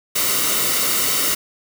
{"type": "noise with comb filter", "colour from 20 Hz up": "white", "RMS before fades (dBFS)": -19, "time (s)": [0.15, 1.35], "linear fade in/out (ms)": 10, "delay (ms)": 1.2, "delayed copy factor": -0.6, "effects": []}